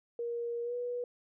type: tone with pitch glide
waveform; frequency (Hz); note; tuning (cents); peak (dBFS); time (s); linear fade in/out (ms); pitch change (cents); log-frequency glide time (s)
sine; 471.7 to 487.2; A#4 to B4; +20 to -24; -33; 0.19-1.04; 2; +56; 0.63-0.74
effects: none